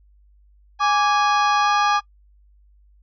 harmonic tone, 828 Hz, G#5, 5 cents flat, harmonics 1 / 2 / 3 / 4 / 5 / 6 / 7, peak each -19 / -25 / -29 / -31 / -33 / -35 / -36 dBFS, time 0.79-2.01 s, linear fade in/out 50 ms
sine tone with pitch glide, 1167 to 1191.5 Hz, D6 to D6, -11 to +25 cents, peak -19 dBFS, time 0.8-2 s, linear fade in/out 10 ms, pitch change +36 cents, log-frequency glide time 1.62-1.68 s
effects noise-tail reverb RT60 0.1 s tail -24 dB re dry + added 50 Hz sine -51 dBFS peak until 3.02 s

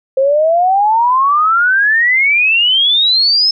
sine exponential sweep, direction up, 523.3 to 5260 Hz, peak -8 dBFS, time 0.17-3.51 s, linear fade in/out 5 ms, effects none

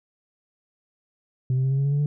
sine tone with pitch steps, 128.3 / 130.77 / 133.29 / 135.85 / 138.46 / 141.13 / 143.85 / 146.61 Hz, C3 / C3 / C3 / C#3 / C#3 / C#3 / D3 / D3, -34 / -1 / +32 / -35 / -2 / +31 / -36 / -3 cents, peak -17 dBFS, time 1.5-2.06 s, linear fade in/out 2 ms, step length 70 ms, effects tanh soft clip ceiling -18 dBFS

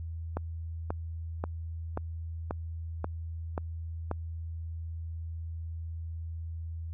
click train, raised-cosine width 1 ms, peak -18 dBFS, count 8, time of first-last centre 0.37-4.113 s, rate 1.87 Hz, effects added 82 Hz sine -35 dBFS peak until 6.93 s

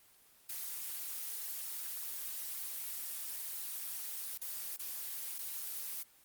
blue noise with dropouts, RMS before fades -41 dBFS, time 0.49-6.03 s, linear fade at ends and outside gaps 5 ms, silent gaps 4.375-4.414 / 4.765-4.794 / 5.384-5.389 s, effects white hiss -64 dBFS RMS until 6.24 s + Opus 24 kbps

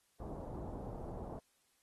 pink low-pass noise, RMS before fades -45 dBFS, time 0.2-1.39 s, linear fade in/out 2 ms, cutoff 840 Hz, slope 24 dB/octave, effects white hiss -75 dBFS RMS until 1.82 s + AAC 32 kbps

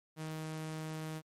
sawtooth tone, 157.3 Hz, D#3, 19 cents sharp, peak -35 dBFS, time 0.16-1.22 s, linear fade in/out 50 ms, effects MP3 64 kbps

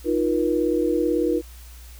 sine chord, Eb suspended second, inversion none, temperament equal with one note detuned, 311.1 / 349.2 / 478.4 Hz, Eb4 / F4 / Bb4, 0 / 0 / +45 cents, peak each -23 dBFS, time 0.04-1.42 s, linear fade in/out 50 ms, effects added 60 Hz sine -40 dBFS peak until 1.99 s + white hiss -49 dBFS RMS until 1.99 s

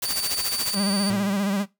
white noise with tremolo, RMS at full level -26 dBFS, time 0.02-0.75 s, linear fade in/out 5 ms, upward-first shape sine, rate 14 Hz, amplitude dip 75%
30% pulse tone, 4595 Hz, D8, 39 cents flat, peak -23 dBFS, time 0.05-1.1 s, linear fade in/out 2 ms
45% pulse tone with vibrato, 198.9 Hz, G3, 25 cents sharp, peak -22 dBFS, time 0.73-1.66 s, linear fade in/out 50 ms, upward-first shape sine, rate 15 Hz, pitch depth 70 cents each way
sawtooth tone with exponential decay, 113.5 Hz, A#2, 46 cents flat, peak -25 dBFS, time 1.1-1.66 s, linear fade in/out 0 ms, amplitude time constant 120 ms
effects noise-tail reverb RT60 0.2 s tail -19 dB re dry

